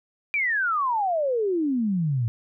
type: exponential sweep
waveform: sine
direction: down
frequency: 2400 to 110 Hz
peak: -21 dBFS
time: 0.34-2.28 s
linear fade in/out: 0 ms
effects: none